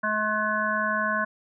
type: harmonic tone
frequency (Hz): 213.6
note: G#3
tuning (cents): +49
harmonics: 1 / 3 / 5 / 7 / 8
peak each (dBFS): -33 / -31 / -28 / -27 / -31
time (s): 0.03-1.25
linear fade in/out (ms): 10
effects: none